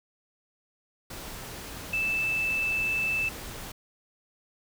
sine tone in noise, 2637 Hz, E7, in tune, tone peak -25 dBFS, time 1.93-3.29 s, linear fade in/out 5 ms, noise pink, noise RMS -40 dBFS, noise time 1.1-3.72 s, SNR +12 dB, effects none

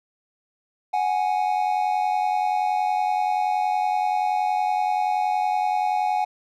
triangle tone pair together, 740 / 830.6 Hz, F#5 / G#5, 0 / 0 cents, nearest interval major second, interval 200 cents, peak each -21 dBFS, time 0.93-6.25 s, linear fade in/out 10 ms, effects none

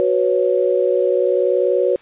sine chord, F# suspended fourth, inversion none, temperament equal, 370 / 493.9 / 554.4 Hz, F#4 / B4 / C#5, 0 / 0 / 0 cents, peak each -18 dBFS, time 0-1.96 s, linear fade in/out 0 ms, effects white hiss -48 dBFS RMS until 2.01 s + resampled to 8000 Hz

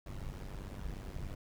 brown noise with amplitude modulation, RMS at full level -39 dBFS, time 0.06-1.35 s, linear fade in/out 5 ms, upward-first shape sine, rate 97.1 Hz, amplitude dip 80%, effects none

